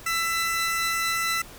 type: tone pair together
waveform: sawtooth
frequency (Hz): 1334.8 / 2000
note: E6 / B6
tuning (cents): +21 / +21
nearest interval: perfect fifth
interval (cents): 700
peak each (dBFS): -23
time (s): 0.06-1.42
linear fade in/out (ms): 5
effects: pink hiss -45 dBFS RMS until 1.58 s